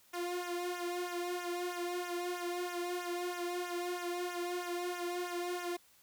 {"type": "tone with flanger", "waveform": "sawtooth", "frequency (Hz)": 353.1, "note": "F4", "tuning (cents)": 19, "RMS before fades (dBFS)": -38, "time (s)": [0.13, 5.77], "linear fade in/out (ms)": 10, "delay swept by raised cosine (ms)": [0.22, 2.22], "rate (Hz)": 3.1, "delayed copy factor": -0.95, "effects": ["white hiss -65 dBFS RMS until 6.02 s"]}